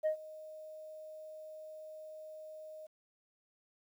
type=tone with ADSR envelope; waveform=sine; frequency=622.3 Hz; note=D#5; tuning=in tune; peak=-25 dBFS; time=0.03-2.87 s; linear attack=30 ms; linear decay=100 ms; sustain=-21 dB; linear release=12 ms; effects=tanh soft clip ceiling -27 dBFS + 11-bit